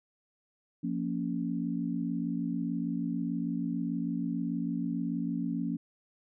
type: chord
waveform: sine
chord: Bb minor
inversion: second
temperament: just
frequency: 174.81 / 233.1 / 279.7 Hz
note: F3 / Bb3 / Db4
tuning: +2 / 0 / +16 cents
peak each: -34 dBFS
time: 0.83-5.77 s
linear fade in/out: 10 ms
effects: none